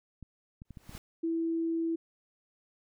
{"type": "clicks", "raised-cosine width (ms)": 5, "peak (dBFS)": -33, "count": 6, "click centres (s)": [0.227, 0.619, 0.707, 0.772, 0.894, 0.951]}
{"type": "noise with exponential growth", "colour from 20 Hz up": "pink", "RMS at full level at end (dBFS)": -45, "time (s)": [0.65, 0.98], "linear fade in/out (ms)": 2, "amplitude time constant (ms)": 70}
{"type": "tone", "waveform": "sine", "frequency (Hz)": 329.6, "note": "E4", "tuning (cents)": 0, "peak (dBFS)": -28, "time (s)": [1.23, 1.96], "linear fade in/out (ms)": 10}
{"effects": []}